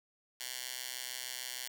10% pulse tone with high-pass filter, 126.5 Hz, B2, 42 cents sharp, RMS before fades -42 dBFS, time 0.4-1.68 s, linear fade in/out 5 ms, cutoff 3100 Hz, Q 0.66, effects none

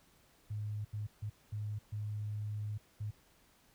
sine tone bursts at uneven times, 105.3 Hz, G#2, 24 cents sharp, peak -36 dBFS, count 6, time 0.5-0.85 / 0.93-1.07 / 1.22-1.3 / 1.52-1.79 / 1.92-2.78 / 3-3.11 s, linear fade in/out 10 ms, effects pink hiss -67 dBFS RMS until 3.74 s

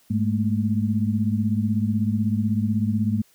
sine tone cluster, 104.1 / 208.1 / 224.2 Hz, G#2 / G#3 / A3, +5 / +4 / +33 cents, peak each -24 dBFS, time 0.1-3.22 s, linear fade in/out 10 ms, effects white hiss -59 dBFS RMS until 3.34 s

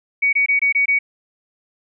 sine tone bursts, 2250 Hz, C#7, 25 cents sharp, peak -13 dBFS, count 6, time 0.22-0.99 s, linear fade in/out 10 ms, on 110 ms, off 22 ms, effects none

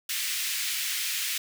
pink high-pass noise, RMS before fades -30 dBFS, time 0.09-1.38 s, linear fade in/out 5 ms, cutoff 2000 Hz, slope 24 dB/octave, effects none

